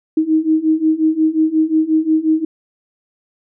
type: beating tone pair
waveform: sine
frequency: 312.4 / 318 Hz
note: D#4 / D#4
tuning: +7 / +38 cents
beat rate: 5.6 Hz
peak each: -16 / -14 dBFS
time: 0.17-2.45 s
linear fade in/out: 5 ms
effects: none